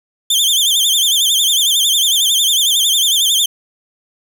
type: tone with vibrato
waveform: sawtooth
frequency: 3351 Hz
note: G#7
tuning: 15 cents sharp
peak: -8 dBFS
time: 0.3-3.46 s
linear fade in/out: 5 ms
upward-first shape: sine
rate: 11 Hz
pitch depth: 140 cents each way
effects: none